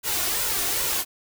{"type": "noise with flanger", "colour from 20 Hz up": "white", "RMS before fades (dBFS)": -25, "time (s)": [0.03, 1.05], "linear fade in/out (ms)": 50, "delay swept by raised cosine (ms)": [2, 2.81], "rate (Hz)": 2.5, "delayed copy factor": 0.55, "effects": []}